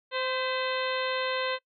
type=harmonic tone with a mistuned harmonic; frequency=518 Hz; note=C5; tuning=17 cents flat; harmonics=1 / 2 / 3 / 4 / 5 / 6 / 7 / 8; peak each=-31 / -34 / -36 / -37 / -38 / -39 / -39 / -40 dBFS; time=0.11-1.59 s; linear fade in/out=50 ms; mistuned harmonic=4; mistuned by=-49 cents; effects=noise-tail reverb RT60 0.1 s tail -23 dB re dry